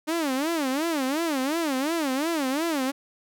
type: tone with vibrato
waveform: sawtooth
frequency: 295.6 Hz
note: D4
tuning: 11 cents sharp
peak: -20 dBFS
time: 0.07-2.92 s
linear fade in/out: 20 ms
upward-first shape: sine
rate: 2.8 Hz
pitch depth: 240 cents each way
effects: none